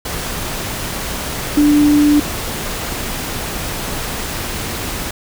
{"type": "tone in noise", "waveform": "sine", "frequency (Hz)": 294.5, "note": "D4", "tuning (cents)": 5, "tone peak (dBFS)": -8, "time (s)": [1.57, 2.2], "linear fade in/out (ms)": 5, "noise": "pink", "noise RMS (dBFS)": -23, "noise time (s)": [0.05, 5.11], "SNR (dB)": 12, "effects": []}